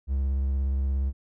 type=tone with vibrato; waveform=triangle; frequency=67.6 Hz; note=C#2; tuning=43 cents flat; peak=-21 dBFS; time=0.07-1.13 s; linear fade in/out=50 ms; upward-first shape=triangle; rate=17 Hz; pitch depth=43 cents each way; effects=none